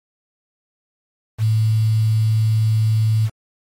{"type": "tone with quantisation", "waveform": "sine", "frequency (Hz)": 109.8, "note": "A2", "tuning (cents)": -3, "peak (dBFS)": -13, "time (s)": [1.38, 3.3], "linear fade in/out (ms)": 50, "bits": 6, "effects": ["MP3 64 kbps"]}